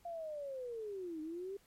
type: linear two-way sweep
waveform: sine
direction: down then up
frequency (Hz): 698.5 to 304.5 to 402.7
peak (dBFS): -40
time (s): 0.05-1.57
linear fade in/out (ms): 5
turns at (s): 1.21
effects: pink hiss -69 dBFS RMS until 1.66 s + MP3 64 kbps